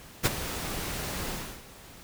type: noise with ADSR envelope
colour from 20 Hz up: pink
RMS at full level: -21 dBFS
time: 0.23-1.64 s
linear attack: 28 ms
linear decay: 28 ms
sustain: -13 dB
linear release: 350 ms
effects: pink hiss -49 dBFS RMS until 2.03 s